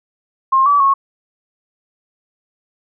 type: tone with pitch steps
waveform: sine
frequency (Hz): 1065 / 1149 / 1096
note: C6 / D6 / C#6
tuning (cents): +30 / -38 / -20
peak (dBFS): -9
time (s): 0.52-0.94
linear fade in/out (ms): 10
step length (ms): 140
effects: none